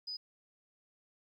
sine tone, 4978 Hz, D#8, in tune, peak -38 dBFS, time 0.07-0.17 s, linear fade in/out 10 ms, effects 12-bit

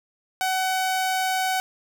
sawtooth tone, 752 Hz, F#5, 28 cents sharp, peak -18 dBFS, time 0.41-1.6 s, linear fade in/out 0 ms, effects none

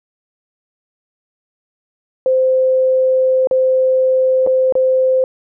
sine tone with dropouts, 519 Hz, C5, 14 cents flat, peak -10 dBFS, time 2.26-5.24 s, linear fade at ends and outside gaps 1 ms, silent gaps 3.472-3.511 / 4.465-4.472 / 4.724-4.753 s, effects none

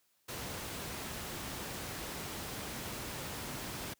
pink noise, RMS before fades -41 dBFS, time 0.28-3.94 s, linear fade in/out 10 ms, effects white hiss -74 dBFS RMS until 3.99 s + high-pass 60 Hz 12 dB/octave

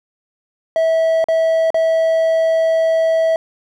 triangle tone with dropouts, 650 Hz, E5, 24 cents flat, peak -10 dBFS, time 0.76-3.36 s, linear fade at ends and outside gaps 1 ms, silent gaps 1.242-1.285 / 1.704-1.744 s, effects none

